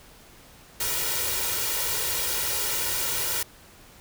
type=noise with comb filter; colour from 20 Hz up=white; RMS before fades=-27 dBFS; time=0.8-3.43 s; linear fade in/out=5 ms; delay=2.1 ms; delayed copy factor=+0.75; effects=pink hiss -51 dBFS RMS until 4 s